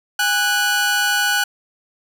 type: tone pair together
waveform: sawtooth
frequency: 816.6 / 1480 Hz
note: G#5 / F#6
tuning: -29 / 0 cents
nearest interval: minor seventh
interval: 1029 cents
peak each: -19 / -13 dBFS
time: 0.19-1.44 s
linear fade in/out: 5 ms
effects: none